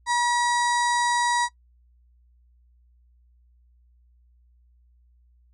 harmonic tone, 962 Hz, B5, 46 cents flat, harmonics 1 / 2 / 4 / 5 / 6 / 7 / 8 / 9 / 10, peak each -21 / -27 / -33 / -35 / -37 / -38 / -39 / -40 / -41 dBFS, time 0.06-1.49 s, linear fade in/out 50 ms, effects noise-tail reverb RT60 0.1 s tail -21 dB re dry + added 60 Hz sine -56 dBFS peak until 5.53 s

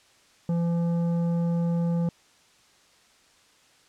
sine tone with tanh clipping, 170 Hz, F3, 46 cents flat, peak -24 dBFS, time 0.49-2.09 s, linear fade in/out 2 ms, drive 10 dB, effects white hiss -59 dBFS RMS until 3.88 s + low-pass 7000 Hz 12 dB/octave

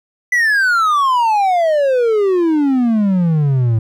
triangle exponential sweep, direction down, 2005 to 108.6 Hz, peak -9 dBFS, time 0.32-3.79 s, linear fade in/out 5 ms, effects none

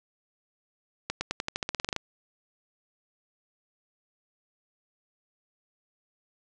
accelerating click train, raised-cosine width 0.2 ms, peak -12 dBFS, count 14, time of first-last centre 1.1-1.964 s, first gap 110 ms, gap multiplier 0.91, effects resampled to 22050 Hz + 9-bit

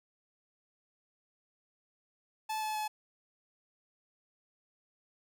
45% pulse tone with pitch steps, 869 / 862 / 855.1 Hz, A5 / A5 / A5, -22 / -36 / -50 cents, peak -33 dBFS, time 2.49-2.88 s, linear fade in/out 10 ms, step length 130 ms, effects none

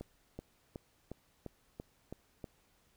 accelerating click train, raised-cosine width 2 ms, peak -29 dBFS, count 8, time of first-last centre 0.01-2.442 s, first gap 380 ms, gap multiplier 0.97, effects pink hiss -71 dBFS RMS until 2.96 s

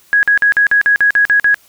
sine tone bursts, 1661.2 Hz, G#6, in tune, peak -7 dBFS, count 10, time 0.13-1.544 s, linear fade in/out 0 ms, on 100 ms, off 46 ms, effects white hiss -49 dBFS RMS until 1.68 s

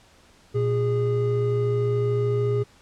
triangle tone pair together, 119.1 / 410.9 Hz, A#2 / G#4, +38 / -18 cents, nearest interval octave + major sixth, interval 2144 cents, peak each -21 dBFS, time 0.54-2.64 s, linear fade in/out 20 ms, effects pink hiss -55 dBFS RMS until 2.81 s + low-pass 8000 Hz 12 dB/octave

